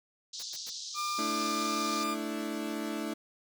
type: band-pass noise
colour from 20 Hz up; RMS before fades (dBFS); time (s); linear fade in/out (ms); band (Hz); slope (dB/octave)
white; -41; 0.33-2.04; 5; 3700 to 6400; 48
type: noise bursts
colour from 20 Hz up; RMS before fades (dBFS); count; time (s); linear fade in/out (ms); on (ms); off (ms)
white; -46; 3; 0.39-0.702; 10; 40; 96
type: tone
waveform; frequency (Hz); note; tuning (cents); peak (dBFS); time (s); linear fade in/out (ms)
40% pulse; 1200; D6; +37; -31; 0.94-2.17; 50
type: chord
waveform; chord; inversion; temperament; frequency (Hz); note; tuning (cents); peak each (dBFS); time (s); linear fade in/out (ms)
35% pulse; A suspended fourth; none; equal; 220 / 293.7 / 329.6; A3 / D4 / E4; 0 / 0 / 0; -36; 1.18-3.14; 10
effects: none